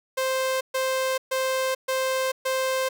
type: tone bursts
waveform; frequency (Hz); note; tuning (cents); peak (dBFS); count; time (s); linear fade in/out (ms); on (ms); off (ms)
sawtooth; 523.3; C5; 0; -19; 5; 0.17-2.89; 10; 440; 130
effects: none